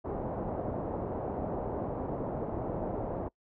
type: low-pass noise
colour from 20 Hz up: white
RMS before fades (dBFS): -35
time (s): 0.04-3.29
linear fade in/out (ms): 20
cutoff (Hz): 730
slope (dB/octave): 24
effects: noise-tail reverb RT60 0.1 s tail -24 dB re dry